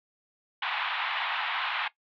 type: band-pass noise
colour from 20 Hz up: pink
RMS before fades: -31 dBFS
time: 0.62-1.88 s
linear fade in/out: 5 ms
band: 790 to 3600 Hz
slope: 48 dB/octave
effects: noise-tail reverb RT60 0.1 s tail -17 dB re dry